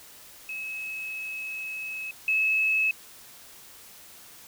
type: tone pair in turn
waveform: sine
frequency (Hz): 2575 / 2589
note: E7 / E7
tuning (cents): -41 / -32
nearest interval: unison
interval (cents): 9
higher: second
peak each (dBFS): -32 / -21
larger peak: second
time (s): 0.49-2.11 / 2.28-2.91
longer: first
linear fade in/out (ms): 2
effects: white hiss -49 dBFS RMS until 4.47 s